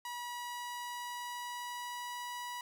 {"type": "tone with pitch glide", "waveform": "sawtooth", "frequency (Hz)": [968, 974.7], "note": ["B5", "B5"], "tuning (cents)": [-35, -23], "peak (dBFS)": -36, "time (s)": [0.05, 2.61], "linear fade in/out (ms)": 2, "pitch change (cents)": 12, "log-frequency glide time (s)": [0.26, 2.35], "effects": ["11-bit"]}